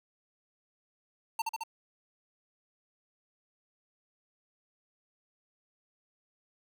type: tone with echo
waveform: square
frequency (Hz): 902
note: A5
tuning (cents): +43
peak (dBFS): -29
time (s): 1.39-1.42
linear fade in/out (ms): 5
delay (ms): 72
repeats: 3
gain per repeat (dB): -2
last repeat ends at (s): 1.636
effects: 10-bit